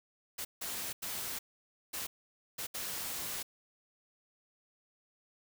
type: noise bursts at uneven times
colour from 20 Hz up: white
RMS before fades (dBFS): -39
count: 6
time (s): 0.38-0.45 / 0.61-0.93 / 1.02-1.39 / 1.93-2.07 / 2.58-2.67 / 2.74-3.43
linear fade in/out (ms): 10
effects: none